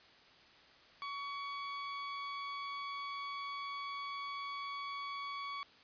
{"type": "tone", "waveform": "sawtooth", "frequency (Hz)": 1126, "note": "C#6", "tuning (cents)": 27, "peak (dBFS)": -36, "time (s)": [1.02, 5.63], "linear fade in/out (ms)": 0, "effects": ["white hiss -61 dBFS RMS until 5.83 s", "resampled to 11025 Hz"]}